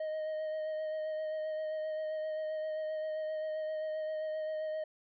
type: tone with vibrato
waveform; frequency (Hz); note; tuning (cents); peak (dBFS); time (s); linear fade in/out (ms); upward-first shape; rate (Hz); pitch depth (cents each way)
triangle; 623; D#5; +2; -32; 0-4.84; 5; sine; 7.6; 16
effects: resampled to 11025 Hz